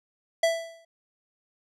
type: tone with exponential decay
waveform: square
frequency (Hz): 662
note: E5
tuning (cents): +7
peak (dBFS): -18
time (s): 0.43-0.85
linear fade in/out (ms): 5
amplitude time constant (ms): 91
effects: low-pass 9000 Hz 12 dB/octave